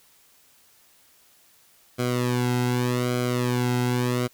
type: tone with flanger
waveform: sawtooth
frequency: 123.47 Hz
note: B2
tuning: in tune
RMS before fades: -24 dBFS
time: 1.98-4.28 s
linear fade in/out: 20 ms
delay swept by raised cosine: 1.1 to 1.73 ms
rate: 0.84 Hz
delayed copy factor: -0.95
effects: white hiss -58 dBFS RMS until 4.33 s